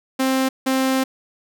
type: tone bursts at uneven times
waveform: sawtooth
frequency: 263.5 Hz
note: C4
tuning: 12 cents sharp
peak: -13 dBFS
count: 2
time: 0.19-0.49 / 0.66-1.04 s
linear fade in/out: 10 ms
effects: none